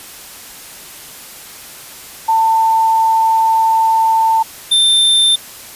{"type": "tone pair in turn", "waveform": ["sine", "square"], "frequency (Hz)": [894, 3576], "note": ["A5", "A7"], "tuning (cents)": [27, 27], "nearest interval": "2 octaves", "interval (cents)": 2400, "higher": "second", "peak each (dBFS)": -9, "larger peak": "neither", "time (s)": [[2.28, 4.43], [4.71, 5.36]], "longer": "first", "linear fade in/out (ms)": 10, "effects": ["white hiss -34 dBFS RMS until 5.75 s", "resampled to 32000 Hz"]}